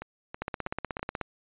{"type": "two click trains", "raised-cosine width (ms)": 0.5, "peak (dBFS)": [-16, -22], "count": [14, 4], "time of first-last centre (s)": [[0.42, 1.213], [0.02, 0.994]], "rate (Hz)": [16.4, 3.08], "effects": ["resampled to 8000 Hz"]}